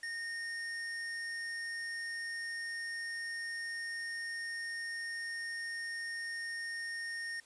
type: tone with sample-and-hold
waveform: sine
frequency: 1843 Hz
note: A#6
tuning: 20 cents flat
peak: -37 dBFS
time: 0.03-7.4 s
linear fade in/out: 2 ms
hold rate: 7350 Hz
effects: white hiss -62 dBFS RMS until 7.45 s + resampled to 22050 Hz